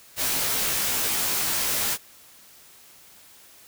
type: noise with comb filter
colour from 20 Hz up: white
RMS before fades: -25 dBFS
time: 0.16-1.98 s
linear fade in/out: 50 ms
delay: 17 ms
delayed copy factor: -0.9
effects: white hiss -51 dBFS RMS until 3.67 s